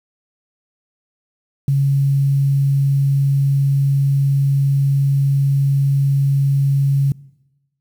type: tone with quantisation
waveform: sine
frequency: 138.59 Hz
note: C#3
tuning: in tune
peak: -12 dBFS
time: 1.68-7.12 s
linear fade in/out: 2 ms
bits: 7
effects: noise-tail reverb RT60 1.0 s tail -22 dB re dry